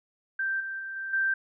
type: tone with level steps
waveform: sine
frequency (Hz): 1568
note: G6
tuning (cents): 0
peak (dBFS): -26 / -32 / -34 / -32 / -23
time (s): 0.39-1.34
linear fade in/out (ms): 5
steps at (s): 0.6 / 0.79 / 0.96 / 1.13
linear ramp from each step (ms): 5
effects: none